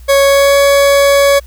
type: tone with pitch glide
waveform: 40% pulse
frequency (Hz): 554.4 to 561.2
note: C#5 to C#5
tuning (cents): 0 to +21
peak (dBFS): -5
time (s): 0.08-1.4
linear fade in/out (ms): 20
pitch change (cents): +21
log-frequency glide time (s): 0.23-0.57
effects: added 60 Hz sine -31 dBFS peak until 1.46 s + white hiss -47 dBFS RMS until 1.46 s